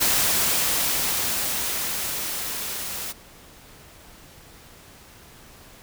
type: noise with level ramp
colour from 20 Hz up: white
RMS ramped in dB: -20 to -32 dBFS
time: 0-3.13 s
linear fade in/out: 20 ms
effects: pink hiss -48 dBFS RMS until 5.82 s